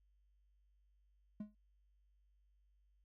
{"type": "tone with exponential decay", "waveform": "triangle", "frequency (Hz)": 210, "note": "G#3", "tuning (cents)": 19, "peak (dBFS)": -37, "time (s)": [1.4, 1.55], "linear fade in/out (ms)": 5, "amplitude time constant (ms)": 32, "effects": ["added 50 Hz sine -70 dBFS peak until 3.04 s"]}